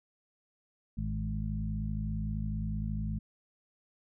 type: harmonic tone with a mistuned harmonic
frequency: 52.9 Hz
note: G#1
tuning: 33 cents sharp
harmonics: 1 / 2 / 3 / 4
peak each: -35 / -37 / -38 / -38 dBFS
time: 0.97-3.19 s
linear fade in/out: 10 ms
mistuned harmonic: 2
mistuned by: +34 cents
effects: none